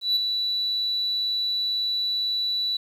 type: tone with ADSR envelope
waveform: sine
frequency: 3951 Hz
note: B7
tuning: in tune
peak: -15 dBFS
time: 0.01-2.77 s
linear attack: 150 ms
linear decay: 12 ms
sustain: -7 dB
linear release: 6 ms
effects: tanh soft clip ceiling -17 dBFS + 9-bit